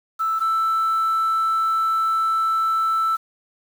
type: tone pair in turn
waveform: sine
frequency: 1318.5 / 1323.5 Hz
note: E6 / E6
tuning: 0 / +7 cents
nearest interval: unison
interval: 7 cents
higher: second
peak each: -18 / -16 dBFS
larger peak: second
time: 0.19-0.4 / 0.4-3.17 s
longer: second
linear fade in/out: 20 ms
effects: tanh soft clip ceiling -14 dBFS + 7-bit